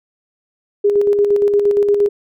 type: tone with tremolo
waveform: sine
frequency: 408.4 Hz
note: G#4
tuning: 29 cents flat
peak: -9 dBFS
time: 0.84-2.09 s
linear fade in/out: 10 ms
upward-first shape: square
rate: 8.6 Hz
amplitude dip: 40%
effects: none